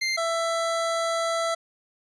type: tone pair in turn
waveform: 25% pulse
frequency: 2093 / 664.6 Hz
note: C7 / E5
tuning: 0 / +14 cents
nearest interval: octave + minor sixth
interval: 1986 cents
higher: first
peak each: -20 dBFS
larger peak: neither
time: 0.01-0.17 / 0.17-1.55 s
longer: second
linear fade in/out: 10 ms
effects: resampled to 22050 Hz